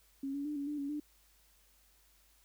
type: tone with pitch steps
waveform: sine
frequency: 273.5 / 282.9 / 298 / 282.5 / 295.8 / 280.8 / 297.2 Hz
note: C#4 / C#4 / D4 / C#4 / D4 / C#4 / D4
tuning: -23 / +35 / +25 / +33 / +13 / +22 / +21 cents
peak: -35 dBFS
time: 0.23-1 s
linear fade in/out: 5 ms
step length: 110 ms
effects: added 50 Hz sine -69 dBFS peak until 2.44 s + white hiss -68 dBFS RMS until 2.44 s